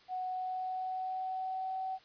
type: tone with pitch glide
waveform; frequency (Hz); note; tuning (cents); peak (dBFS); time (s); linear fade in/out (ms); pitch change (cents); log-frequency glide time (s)
sine; 740 to 756.9; F#5 to F#5; 0 to +39; -34; 0.08-1.99; 50; +39; 0.25-1.77
effects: white hiss -61 dBFS RMS until 2.04 s + resampled to 11025 Hz